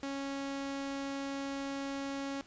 sawtooth tone, 275.9 Hz, C#4, 8 cents flat, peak -32 dBFS, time 0.03-2.41 s, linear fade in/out 0 ms, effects pink hiss -59 dBFS RMS until 2.46 s + resampled to 16000 Hz

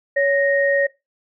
sine tone pair together, 559.2 / 1864.7 Hz, C#5 / A#6, +15 / 0 cents, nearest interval octave + major sixth, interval 2085 cents, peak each -16 / -20 dBFS, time 0.16-0.87 s, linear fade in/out 10 ms, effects noise-tail reverb RT60 0.2 s tail -18 dB re dry

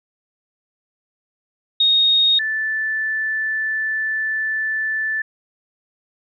sine tone pair in turn, 3726 / 1755.4 Hz, A#7 / A6, -2 / -5 cents, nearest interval octave + minor second, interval 1303 cents, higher first, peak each -12 / -19 dBFS, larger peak first, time 1.8-2.39 / 2.39-5.22 s, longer second, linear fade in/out 5 ms, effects none

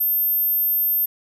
sine tone, 13290 Hz, G#9, in tune, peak -17 dBFS, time 0-1.06 s, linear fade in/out 10 ms, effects 9-bit

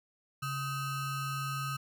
square ring-modulated tone, 700 Hz, F5, 4 cents sharp, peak -31 dBFS, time 0.42-1.77 s, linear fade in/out 10 ms, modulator 563 Hz, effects none

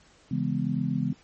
sine chord, C# minor seventh, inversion none, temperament just, 138.59 / 166.31 / 207.9 / 249.5 Hz, C#3 / E3 / G#3 / B3, 0 / +16 / +2 / +18 cents, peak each -30 dBFS, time 0.31-1.13 s, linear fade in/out 5 ms, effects pink hiss -58 dBFS RMS until 1.23 s + MP3 32 kbps

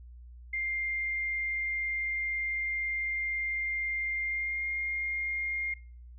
sine tone with pitch glide, 2106 to 2124 Hz, C7 to C7, +11 to +25 cents, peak -30 dBFS, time 0.53-5.74 s, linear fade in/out 5 ms, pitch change +14 cents, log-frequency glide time 4.23-4.65 s, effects noise-tail reverb RT60 0.5 s tail -23 dB re dry + added 60 Hz sine -46 dBFS peak until 6.18 s

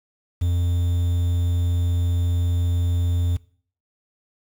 triangle tone with quantisation, 87.31 Hz, F2, in tune, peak -16 dBFS, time 0.41-3.37 s, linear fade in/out 10 ms, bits 7, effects noise-tail reverb RT60 0.5 s tail -21 dB re dry

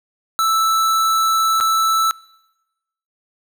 square tone with dropouts, 1318.5 Hz, E6, in tune, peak -15 dBFS, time 0.39-2.11 s, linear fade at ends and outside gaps 0 ms, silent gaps 1.602-1.609 s, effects noise-tail reverb RT60 1.0 s tail -24 dB re dry

